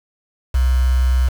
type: tone with quantisation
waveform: sine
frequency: 63.5 Hz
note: B1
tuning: 49 cents sharp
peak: -12 dBFS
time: 0.54-1.29 s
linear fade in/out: 10 ms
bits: 5
effects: none